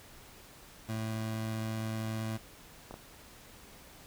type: tone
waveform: 25% pulse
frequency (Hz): 110.6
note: A2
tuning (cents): +9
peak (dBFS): -30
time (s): 0.88-2.38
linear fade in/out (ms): 20
type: clicks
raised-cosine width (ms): 1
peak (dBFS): -29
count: 2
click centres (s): 2.91 / 2.941
effects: pink hiss -54 dBFS RMS until 4.06 s